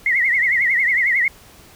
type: tone with vibrato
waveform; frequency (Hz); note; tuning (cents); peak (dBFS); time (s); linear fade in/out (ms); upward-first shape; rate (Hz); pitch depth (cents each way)
sine; 2023; B6; +41; -14; 0.06-1.28; 2; triangle; 11; 160
effects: pink hiss -46 dBFS RMS until 1.75 s